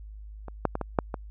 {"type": "clicks", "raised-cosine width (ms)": 1, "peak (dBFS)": [-25, -8, -15, -16, -7, -17], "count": 6, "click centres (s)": [0.483, 0.653, 0.754, 0.813, 0.988, 1.142], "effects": ["added 52 Hz sine -40 dBFS peak until 1.3 s"]}